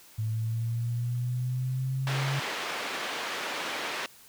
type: linear sweep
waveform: sine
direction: up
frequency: 108.9 to 138.1 Hz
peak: -27 dBFS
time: 0.18-2.4 s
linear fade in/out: 10 ms
type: band-pass noise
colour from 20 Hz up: white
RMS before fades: -34 dBFS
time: 2.07-4.06 s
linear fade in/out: 0 ms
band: 310 to 2700 Hz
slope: 12 dB/octave
effects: white hiss -54 dBFS RMS until 4.28 s